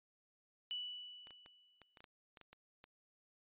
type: tone with exponential decay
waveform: sine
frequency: 2960 Hz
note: F#7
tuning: in tune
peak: -38 dBFS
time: 0.71-2 s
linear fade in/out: 0 ms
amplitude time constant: 280 ms
type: clicks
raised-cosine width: 0.2 ms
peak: -38 dBFS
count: 11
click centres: 1.271 / 1.307 / 1.461 / 1.817 / 1.972 / 2.005 / 2.042 / 2.372 / 2.413 / 2.53 / 2.841 s
effects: resampled to 8000 Hz